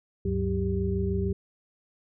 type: tone cluster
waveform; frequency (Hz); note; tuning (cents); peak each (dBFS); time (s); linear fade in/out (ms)
sine; 72.5 / 99 / 186.5 / 393.3; D2 / G2 / F#3 / G4; -22 / +18 / +14 / +6; -30; 0.25-1.33; 5
effects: none